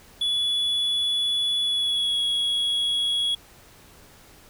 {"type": "tone with pitch glide", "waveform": "triangle", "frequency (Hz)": [3416, 3338], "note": ["G#7", "G#7"], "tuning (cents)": [48, 8], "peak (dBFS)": -20, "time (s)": [0.21, 3.35], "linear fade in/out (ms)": 5, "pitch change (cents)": -40, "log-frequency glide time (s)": [1.63, 2.21], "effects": ["pink hiss -51 dBFS RMS until 4.49 s"]}